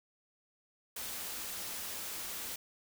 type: band-stop noise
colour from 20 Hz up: white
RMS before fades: -41 dBFS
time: 0.96-2.56 s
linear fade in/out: 5 ms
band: 110 to 160 Hz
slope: 96 dB/octave
effects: none